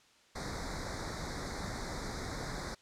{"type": "band-stop noise", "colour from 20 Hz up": "pink", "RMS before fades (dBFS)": -39, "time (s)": [0.35, 2.75], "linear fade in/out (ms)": 10, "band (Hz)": [2200, 3700], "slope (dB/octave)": 96, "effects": ["white hiss -64 dBFS RMS until 2.81 s", "low-pass 6000 Hz 12 dB/octave"]}